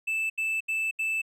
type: tone bursts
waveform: triangle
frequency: 2637 Hz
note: E7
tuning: in tune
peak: -24 dBFS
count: 4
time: 0.07-1.218 s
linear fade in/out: 10 ms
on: 230 ms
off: 76 ms
effects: none